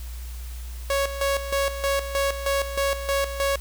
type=tone with tremolo; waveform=sawtooth; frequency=554.4 Hz; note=C#5; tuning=in tune; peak=-17 dBFS; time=0.9-3.56 s; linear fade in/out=2 ms; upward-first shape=square; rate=3.2 Hz; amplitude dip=70%; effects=added 60 Hz sine -32 dBFS peak until 3.6 s + white hiss -46 dBFS RMS until 3.6 s